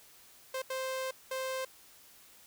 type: tone bursts at uneven times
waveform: sawtooth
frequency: 523.3 Hz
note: C5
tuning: in tune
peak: -30 dBFS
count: 3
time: 0.54-0.62 / 0.7-1.11 / 1.31-1.65 s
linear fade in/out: 5 ms
effects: white hiss -58 dBFS RMS until 2.46 s